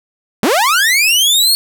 sawtooth linear sweep, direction up, 175.8 to 4400 Hz, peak -6 dBFS, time 0.43-1.55 s, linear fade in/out 0 ms, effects none

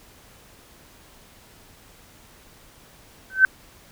sine tone with exponential growth, 1536 Hz, G6, 36 cents flat, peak -6 dBFS, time 3.3-3.45 s, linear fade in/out 1 ms, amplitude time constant 32 ms, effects pink hiss -51 dBFS RMS until 3.91 s

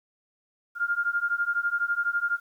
sine beating tone pair, 1400 / 1412 Hz, F6 / F6, +4 / +19 cents, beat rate 12 Hz, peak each -27 / -27 dBFS, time 0.75-2.4 s, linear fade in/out 50 ms, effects 10-bit

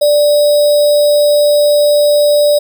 sine tone with sample-and-hold, 588 Hz, D5, 2 cents sharp, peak -6 dBFS, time 0.01-2.59 s, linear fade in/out 10 ms, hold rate 4410 Hz, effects none

